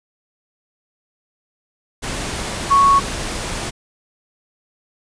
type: tone in noise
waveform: sine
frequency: 1108.7 Hz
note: C#6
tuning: in tune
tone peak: -9 dBFS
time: 2.7-3 s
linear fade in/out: 20 ms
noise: pink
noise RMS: -25 dBFS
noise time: 2.02-3.71 s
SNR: +13 dB
effects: resampled to 22050 Hz